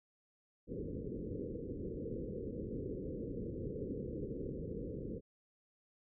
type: low-pass noise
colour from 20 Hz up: white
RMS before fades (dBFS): -42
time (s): 0.67-5.21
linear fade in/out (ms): 50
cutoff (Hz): 510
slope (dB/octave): 96
effects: none